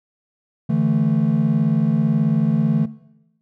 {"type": "chord", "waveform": "triangle", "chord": "D suspended second", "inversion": "none", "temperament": "just", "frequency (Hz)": [146.83, 165.19, 220.2], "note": ["D3", "E3", "A3"], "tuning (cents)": [0, 4, 2], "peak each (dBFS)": -18, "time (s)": [0.69, 2.86], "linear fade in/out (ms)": 10, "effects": ["noise-tail reverb RT60 0.9 s tail -18 dB re dry", "tanh soft clip ceiling -5 dBFS"]}